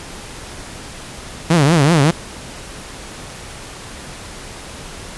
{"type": "tone with vibrato", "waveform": "sawtooth", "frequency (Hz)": 154.2, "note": "D#3", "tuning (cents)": -15, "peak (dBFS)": -6, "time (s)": [1.5, 2.11], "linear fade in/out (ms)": 5, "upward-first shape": "triangle", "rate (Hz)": 5.3, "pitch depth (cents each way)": 260, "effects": ["pink hiss -33 dBFS RMS until 5.17 s", "resampled to 24000 Hz"]}